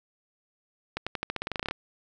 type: accelerating click train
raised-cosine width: 0.3 ms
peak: -14 dBFS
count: 15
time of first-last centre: 0.97-1.71 s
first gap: 96 ms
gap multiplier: 0.9
effects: none